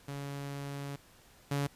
sawtooth tone pair in turn, 140.9 / 141.68 Hz, C#3 / C#3, +29 / +38 cents, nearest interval unison, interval 9 cents, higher second, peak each -34 / -26 dBFS, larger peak second, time 0.08-0.96 / 1.51-1.67 s, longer first, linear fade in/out 5 ms, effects pink hiss -60 dBFS RMS until 1.75 s + resampled to 32000 Hz

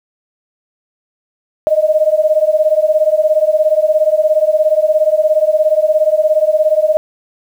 sine beating tone pair, 610 / 627 Hz, D#5 / D#5, -34 / +13 cents, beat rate 17 Hz, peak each -12 dBFS, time 1.67-6.97 s, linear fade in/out 0 ms, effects 7-bit

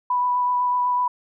sine tone with vibrato, 987.8 Hz, B5, in tune, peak -18 dBFS, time 0.1-1.08 s, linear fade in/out 5 ms, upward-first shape sine, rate 8 Hz, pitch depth 11 cents each way, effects none

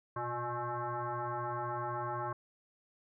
sine tone with frequency modulation, 116.54 Hz, A#2, in tune, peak -34 dBFS, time 0.16-2.33 s, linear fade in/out 5 ms, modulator 241 Hz, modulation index 5.2, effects none

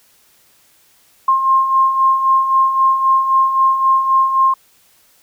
sine beating tone pair, 1060 / 1063.8 Hz, C6 / C6, +22 / +28 cents, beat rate 3.8 Hz, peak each -19 / -11 dBFS, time 1.28-4.54 s, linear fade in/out 5 ms, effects white hiss -53 dBFS RMS until 5.22 s

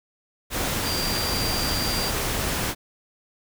sine tone in noise, 4737 Hz, D8, 14 cents sharp, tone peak -28 dBFS, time 0.83-2.12 s, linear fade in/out 50 ms, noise pink, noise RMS -26 dBFS, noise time 0.5-2.75 s, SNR -5 dB, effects none

